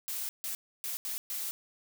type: noise bursts at uneven times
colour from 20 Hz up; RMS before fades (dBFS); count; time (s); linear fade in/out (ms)
blue; -36; 5; 0.08-0.29 / 0.44-0.55 / 0.84-0.97 / 1.05-1.18 / 1.3-1.51; 0
effects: none